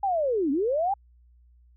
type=linear two-way sweep; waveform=sine; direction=down then up; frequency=821 to 260 to 821 Hz; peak=-22 dBFS; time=0.03-0.94 s; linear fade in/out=5 ms; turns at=0.51 s; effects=added 60 Hz sine -54 dBFS peak until 1.76 s